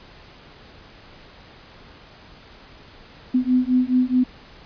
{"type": "beating tone pair", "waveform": "sine", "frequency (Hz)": [250.4, 255.1], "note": ["B3", "C4"], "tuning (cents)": [24, -44], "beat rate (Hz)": 4.7, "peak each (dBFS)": -19, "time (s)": [3.34, 4.24], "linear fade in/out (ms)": 10, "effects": ["pink hiss -46 dBFS RMS until 4.65 s", "resampled to 11025 Hz"]}